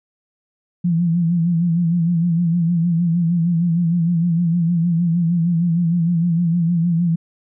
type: tone with vibrato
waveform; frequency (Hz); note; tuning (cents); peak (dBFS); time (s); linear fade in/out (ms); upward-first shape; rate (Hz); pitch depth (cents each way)
sine; 170; F3; -46; -14; 0.84-7.16; 10; sine; 6.5; 70
effects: none